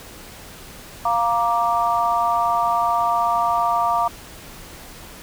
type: chord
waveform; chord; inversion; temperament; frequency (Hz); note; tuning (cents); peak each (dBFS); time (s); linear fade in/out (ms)
sine; Bb major; second; equal with one note detuned; 698.5 / 937.2 / 1174.7; F5 / Bb5 / D6; 0 / +9 / 0; -21; 1.05-4.08; 5
effects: pink hiss -40 dBFS RMS until 5.22 s